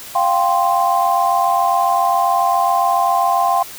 sine chord, F suspended second, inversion none, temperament just, 698.5 / 785.8 / 1047.7 Hz, F5 / G5 / C6, 0 / +4 / +2 cents, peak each -17 dBFS, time 0.15-3.63 s, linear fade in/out 5 ms, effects white hiss -34 dBFS RMS until 3.78 s

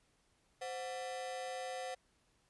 45% pulse ring-modulated tone, 627 Hz, D#5, 13 cents sharp, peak -37 dBFS, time 0.61-1.95 s, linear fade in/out 10 ms, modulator 107 Hz, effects pink hiss -74 dBFS RMS until 2.49 s + resampled to 24000 Hz

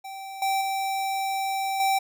square tone with level steps, 777 Hz, G5, 16 cents flat, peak -36 / -23 / -26 / -21 dBFS, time 0.04-1.99 s, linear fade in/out 10 ms, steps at 0.42 / 0.61 / 1.8 s, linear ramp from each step 2 ms, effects none

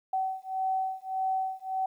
sine beating tone pair, 759 / 760.7 Hz, F#5 / F#5, +44 / +48 cents, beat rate 1.7 Hz, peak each -31 dBFS, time 0.13-1.86 s, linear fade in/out 5 ms, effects 11-bit

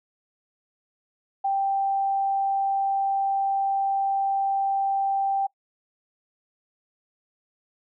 sine tone, 785 Hz, G5, 2 cents sharp, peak -21 dBFS, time 1.44-5.47 s, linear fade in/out 10 ms, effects noise-tail reverb RT60 0.1 s tail -22 dB re dry

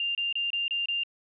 sine tone bursts, 2794 Hz, F7, in tune, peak -26 dBFS, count 6, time 0-1.035 s, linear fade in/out 2 ms, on 150 ms, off 27 ms, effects none

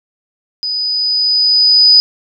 sine tone with level ramp, 4978 Hz, D#8, in tune, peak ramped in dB -16 to -3 dBFS, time 0.63-2 s, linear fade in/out 0 ms, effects none

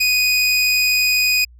25% pulse tone, 2488 Hz, D#7, 1 cent flat, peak -10 dBFS, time 0-1.45 s, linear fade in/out 10 ms, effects added 60 Hz sine -42 dBFS peak until 1.59 s

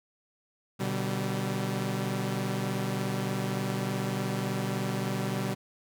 sawtooth chord, G major, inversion first, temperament equal with one note detuned, 123.47 / 146.83 / 193.19 Hz, B2 / D3 / G3, 0 / 0 / -25 cents, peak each -29 / -32 / -28 dBFS, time 0.79-5.55 s, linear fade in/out 20 ms, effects none

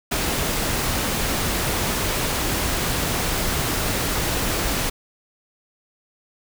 pink noise, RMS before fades -23 dBFS, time 0.11-4.9 s, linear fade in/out 10 ms, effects none

